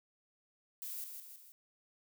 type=noise with echo; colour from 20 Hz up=violet; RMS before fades=-43 dBFS; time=0.82-1.04 s; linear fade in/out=0 ms; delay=160 ms; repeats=3; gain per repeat=-5 dB; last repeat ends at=1.52 s; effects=none